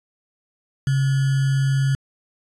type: tone with sample-and-hold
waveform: sine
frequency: 135.8 Hz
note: C#3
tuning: 35 cents flat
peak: -16 dBFS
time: 0.87-1.95 s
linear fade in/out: 2 ms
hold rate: 1575 Hz
effects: resampled to 24000 Hz